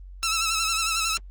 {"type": "tone with vibrato", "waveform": "10% pulse", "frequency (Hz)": 1318.5, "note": "E6", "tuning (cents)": 0, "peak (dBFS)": -14, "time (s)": [0.23, 1.17], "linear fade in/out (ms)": 0, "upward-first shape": "sine", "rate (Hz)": 11, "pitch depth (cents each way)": 50, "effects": ["added 46 Hz sine -39 dBFS peak until 1.3 s", "Opus 32 kbps"]}